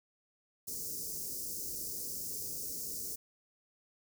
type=band-stop noise; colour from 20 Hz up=white; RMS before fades=-40 dBFS; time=0.67-3.16 s; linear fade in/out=10 ms; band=510 to 5000 Hz; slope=48 dB/octave; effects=none